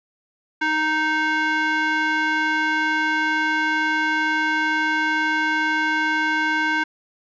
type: tone with band-pass filter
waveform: square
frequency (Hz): 311.1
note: D#4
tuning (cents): 0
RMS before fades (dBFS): -21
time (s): 0.61-6.84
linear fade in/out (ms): 10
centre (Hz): 1600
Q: 2.1
effects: resampled to 16000 Hz